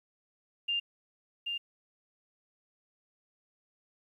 sine tone with echo, 2800 Hz, F7, 4 cents sharp, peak -28 dBFS, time 0.68-0.8 s, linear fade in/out 10 ms, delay 780 ms, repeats 1, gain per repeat -4 dB, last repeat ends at 1.58 s, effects 11-bit

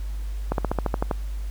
slowing click train, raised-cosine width 1 ms, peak -9 dBFS, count 9, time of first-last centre 0.52-1.112 s, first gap 62 ms, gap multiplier 1.05, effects added 50 Hz sine -27 dBFS peak until 1.5 s + pink hiss -50 dBFS RMS until 1.5 s

